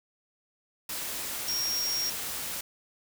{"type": "tone in noise", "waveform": "sine", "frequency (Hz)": 5588, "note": "F8", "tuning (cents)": 0, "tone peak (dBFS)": -28, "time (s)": [1.48, 2.1], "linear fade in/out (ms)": 5, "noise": "white", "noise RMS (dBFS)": -35, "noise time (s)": [0.89, 2.61], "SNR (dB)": 4, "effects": []}